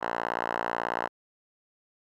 5% pulse tone with band-pass filter, 58.27 Hz, A#1, in tune, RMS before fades -31 dBFS, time 0.01-1.08 s, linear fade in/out 10 ms, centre 1100 Hz, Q 5.1, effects Opus 48 kbps

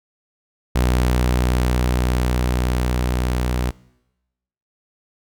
sawtooth tone with level ramp, 61.74 Hz, B1, in tune, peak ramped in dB -11 to -15 dBFS, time 0.75-3.71 s, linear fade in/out 10 ms, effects noise-tail reverb RT60 1.0 s tail -23 dB re dry

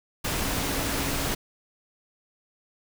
sine tone in noise, 277.2 Hz, C#4, in tune, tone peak -36 dBFS, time 0.44-1.26 s, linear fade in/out 10 ms, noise pink, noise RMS -28 dBFS, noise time 0.24-1.35 s, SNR -11 dB, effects none

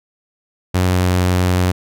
sawtooth tone with pitch glide, 91.4 to 90.72 Hz, F#2 to F#2, -21 to -34 cents, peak -9 dBFS, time 0.74-1.72 s, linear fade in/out 10 ms, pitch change -13 cents, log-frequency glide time 0.85-1.04 s, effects none

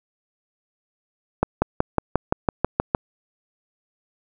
accelerating click train, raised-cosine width 1 ms, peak -3 dBFS, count 10, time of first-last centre 1.43-2.949 s, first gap 190 ms, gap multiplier 0.97, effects none

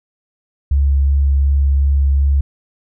sine tone with vibrato, 69.5 Hz, C#2, 5 cents sharp, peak -10 dBFS, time 0.71-2.41 s, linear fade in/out 5 ms, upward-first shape sine, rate 2.7 Hz, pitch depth 11 cents each way, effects none

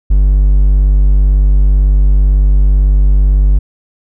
triangle tone, 49 Hz, G1, in tune, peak -3 dBFS, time 0.1-3.59 s, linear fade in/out 10 ms, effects none

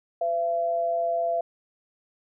sine tone pair together, 510.4 / 676 Hz, C5 / E5, -43 / +43 cents, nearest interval perfect fourth, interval 486 cents, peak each -32 / -23 dBFS, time 0.21-1.41 s, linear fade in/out 5 ms, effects none

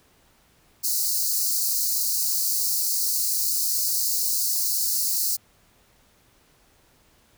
white high-pass noise, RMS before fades -24 dBFS, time 0.83-5.37 s, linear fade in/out 20 ms, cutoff 4200 Hz, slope 96 dB/octave, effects pink hiss -60 dBFS RMS until 7.37 s

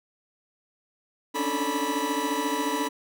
40% pulse tone cluster, 271.5 / 285.8 / 300 / 440 / 981 Hz, C#4 / D4 / D4 / A4 / B5, -36 / -47 / +37 / 0 / -12 cents, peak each -35 / -31 / -32 / -32 / -28 dBFS, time 1.34-2.89 s, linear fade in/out 20 ms, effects none

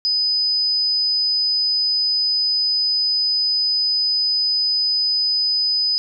sine tone, 5000 Hz, D#8, 8 cents sharp, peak -16 dBFS, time 0.05-5.98 s, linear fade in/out 0 ms, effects none

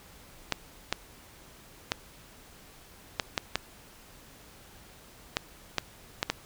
clicks, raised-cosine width 0.2 ms, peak -8 dBFS, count 10, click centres 0.523 / 0.926 / 1.919 / 3.198 / 3.378 / 3.556 / 5.369 / 5.783 / 6.229 / 6.3 s, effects pink hiss -53 dBFS RMS until 6.45 s

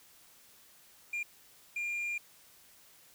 sine tone bursts at uneven times, 2400 Hz, D7, 37 cents sharp, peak -30 dBFS, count 2, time 1.13-1.23 / 1.76-2.18 s, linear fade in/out 5 ms, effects tanh soft clip ceiling -32 dBFS + white hiss -60 dBFS RMS until 3.14 s

